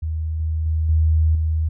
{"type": "tone with level steps", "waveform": "sine", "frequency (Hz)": 79.2, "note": "D#2", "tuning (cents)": 31, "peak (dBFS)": [-21, -19, -17, -13, -17], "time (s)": [0.02, 1.69], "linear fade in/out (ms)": 10, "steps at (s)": [0.4, 0.66, 0.89, 1.35], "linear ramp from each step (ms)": 2, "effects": []}